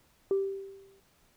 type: tone with exponential decay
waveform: sine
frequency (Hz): 390.7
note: G4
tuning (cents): -6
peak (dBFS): -21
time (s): 0.31-1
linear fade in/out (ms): 1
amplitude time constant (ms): 150
effects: tanh soft clip ceiling -20 dBFS + pink hiss -66 dBFS RMS until 1.36 s